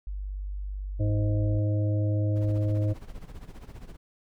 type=tone; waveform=sine; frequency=49 Hz; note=G1; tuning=in tune; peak=-31 dBFS; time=0.07-1.59 s; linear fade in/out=0 ms
type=harmonic tone; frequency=104.4 Hz; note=G#2; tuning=10 cents sharp; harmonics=1 / 3 / 5 / 6; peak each=-23 / -33 / -37 / -39 dBFS; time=0.99-2.94 s; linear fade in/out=20 ms
type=noise with tremolo; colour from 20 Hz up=brown; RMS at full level=-39 dBFS; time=2.35-3.97 s; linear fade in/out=20 ms; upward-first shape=sine; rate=15 Hz; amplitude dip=75%
effects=none